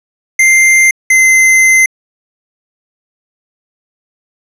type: tone pair in turn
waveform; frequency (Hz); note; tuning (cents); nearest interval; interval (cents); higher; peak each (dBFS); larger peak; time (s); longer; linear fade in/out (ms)
square; 2093 / 2067; C7 / C7; 0 / -22; unison; 22; first; -5; neither; 0.39-0.91 / 1.1-1.86; second; 5
effects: low-pass 12000 Hz 12 dB/octave